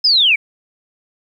sine linear sweep, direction down, 5190 to 2190 Hz, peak -9 dBFS, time 0.04-0.36 s, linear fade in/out 10 ms, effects 8-bit

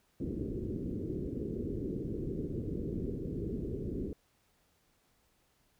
white low-pass noise, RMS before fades -37 dBFS, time 0.2-4.13 s, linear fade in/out 2 ms, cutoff 420 Hz, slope 48 dB/octave, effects pink hiss -72 dBFS RMS until 5.79 s

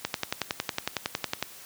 click train, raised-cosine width 0.2 ms, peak -9 dBFS, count 16, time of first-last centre 0.05-1.426 s, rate 10.9 Hz, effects white hiss -47 dBFS RMS until 1.65 s + high-pass 80 Hz 12 dB/octave

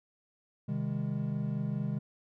triangle chord, Ab major, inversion first, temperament equal with one note detuned, 130.81 / 155.56 / 203.7 Hz, C3 / Eb3 / Ab3, 0 / 0 / -33 cents, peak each -33 dBFS, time 0.68-1.99 s, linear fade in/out 10 ms, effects none

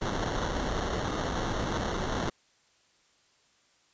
pink noise with sample-and-hold, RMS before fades -31 dBFS, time 0.01-2.3 s, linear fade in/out 10 ms, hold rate 2450 Hz, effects white hiss -66 dBFS RMS until 3.93 s + resampled to 16000 Hz

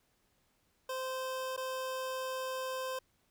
25% pulse tone with dropouts, 519 Hz, C5, 14 cents flat, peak -32 dBFS, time 0.89-2.99 s, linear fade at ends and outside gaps 5 ms, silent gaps 1.565-1.575 s, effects pink hiss -74 dBFS RMS until 3.3 s

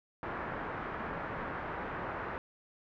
white low-pass noise, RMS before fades -39 dBFS, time 0.23-2.38 s, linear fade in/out 0 ms, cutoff 1600 Hz, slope 24 dB/octave, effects none

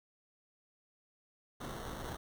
pink noise with sample-and-hold, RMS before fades -43 dBFS, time 1.6-2.17 s, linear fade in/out 10 ms, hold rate 2450 Hz, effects none

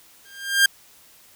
sawtooth tone with exponential growth, 1600 Hz, G6, 35 cents sharp, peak -7 dBFS, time 0.25-0.66 s, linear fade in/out 5 ms, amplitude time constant 89 ms, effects white hiss -52 dBFS RMS until 1.35 s

